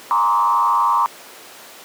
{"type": "tone with frequency modulation", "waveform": "sine", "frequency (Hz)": 1040, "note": "C6", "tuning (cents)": -11, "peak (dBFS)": -13, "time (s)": [0.11, 1.06], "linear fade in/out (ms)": 0, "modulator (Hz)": 102, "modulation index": 1.4, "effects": ["pink hiss -39 dBFS RMS until 1.84 s", "high-pass 400 Hz 12 dB/octave"]}